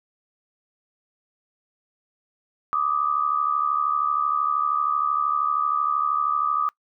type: tone pair together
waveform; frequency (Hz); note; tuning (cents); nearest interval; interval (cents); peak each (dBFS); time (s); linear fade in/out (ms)
sine; 1176 / 1248.9; D6 / D#6; +2 / +6; minor second; 104; -23; 2.73-6.69; 0
effects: noise-tail reverb RT60 0.1 s tail -24 dB re dry